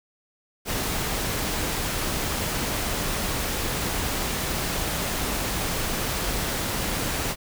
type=noise; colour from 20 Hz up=pink; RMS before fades=-27 dBFS; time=0.65-7.36 s; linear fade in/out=50 ms; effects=none